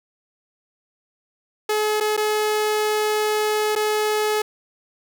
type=tone with dropouts; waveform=sawtooth; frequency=425.9 Hz; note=G#4; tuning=44 cents sharp; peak=-15 dBFS; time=1.69-4.42 s; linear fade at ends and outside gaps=5 ms; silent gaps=2.002-2.007 / 2.167-2.175 / 3.753-3.76 s; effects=none